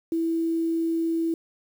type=tone with quantisation; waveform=sine; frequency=329.6 Hz; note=E4; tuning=in tune; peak=-22 dBFS; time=0.12-1.34 s; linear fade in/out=2 ms; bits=8; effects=none